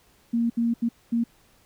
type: tone bursts at uneven times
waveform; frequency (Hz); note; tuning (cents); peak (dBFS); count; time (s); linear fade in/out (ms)
sine; 233.1; A#3; 0; -20; 4; 0.33-0.5 / 0.57-0.74 / 0.82-0.89 / 1.12-1.24; 10
effects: pink hiss -60 dBFS RMS until 1.65 s